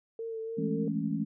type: tone with vibrato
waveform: sine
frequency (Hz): 450.3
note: A4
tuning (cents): +40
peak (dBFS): -34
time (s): 0.19-0.88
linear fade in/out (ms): 2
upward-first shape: sine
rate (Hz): 3.5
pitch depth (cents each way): 23
type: chord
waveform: sine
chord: A major seventh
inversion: second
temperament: equal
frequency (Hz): 164.81 / 207.7 / 220 / 277.2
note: E3 / G#3 / A3 / C#4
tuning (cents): 0 / 0 / 0 / 0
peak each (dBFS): -34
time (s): 0.57-1.25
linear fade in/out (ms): 20
effects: none